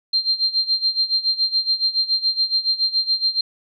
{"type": "tone with tremolo", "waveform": "sine", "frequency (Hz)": 4170, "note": "C8", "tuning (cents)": -7, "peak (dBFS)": -14, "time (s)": [0.13, 3.41], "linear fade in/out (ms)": 5, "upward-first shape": "sine", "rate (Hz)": 7.1, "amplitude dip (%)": 85, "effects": []}